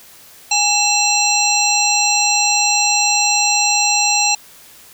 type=harmonic tone with a mistuned harmonic; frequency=825 Hz; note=G#5; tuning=12 cents flat; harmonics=1 / 3 / 5 / 7 / 9; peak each=-19 / -19 / -19 / -19 / -19 dBFS; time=0.51-4.35 s; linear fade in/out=5 ms; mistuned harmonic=3; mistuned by=+130 cents; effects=white hiss -43 dBFS RMS until 4.93 s